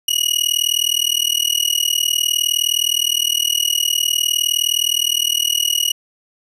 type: tone with amplitude modulation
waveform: sawtooth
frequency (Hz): 2900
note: F#7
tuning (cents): -35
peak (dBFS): -8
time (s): 0.08-5.92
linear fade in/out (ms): 5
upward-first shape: sine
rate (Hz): 39.5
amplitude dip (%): 100
effects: resampled to 32000 Hz